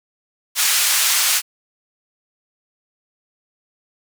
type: band-pass noise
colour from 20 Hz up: white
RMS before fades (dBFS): -17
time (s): 0.55-1.42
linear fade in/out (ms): 50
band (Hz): 1300 to 11000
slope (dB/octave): 12
effects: none